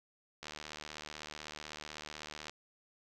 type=click train; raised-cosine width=0.2 ms; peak=-26 dBFS; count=158; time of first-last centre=0.43-2.496 s; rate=76 Hz; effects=none